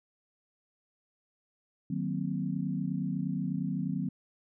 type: chord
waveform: sine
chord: C half-diminished seventh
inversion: first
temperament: equal with one note detuned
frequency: 153.51 / 185 / 233.1 / 261.6 Hz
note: Eb3 / Gb3 / Bb3 / C4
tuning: -23 / 0 / 0 / 0 cents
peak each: -35 / -33 / -38 / -36 dBFS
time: 1.9-4.09 s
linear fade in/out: 5 ms
effects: none